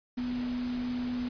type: tone in noise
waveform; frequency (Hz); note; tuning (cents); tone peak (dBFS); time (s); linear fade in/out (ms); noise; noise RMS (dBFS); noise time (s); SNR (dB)
sine; 246.9; B3; 0; -30; 0.17-1.29; 10; pink; -44; 0.17-1.29; +11
effects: resampled to 11025 Hz